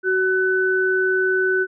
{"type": "tone pair together", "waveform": "sine", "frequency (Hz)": [375, 1500], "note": ["F#4", "F#6"], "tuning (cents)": [23, 23], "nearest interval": "2 octaves", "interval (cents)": 2400, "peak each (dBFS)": -19, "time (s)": [0.03, 1.67], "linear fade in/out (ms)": 50, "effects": []}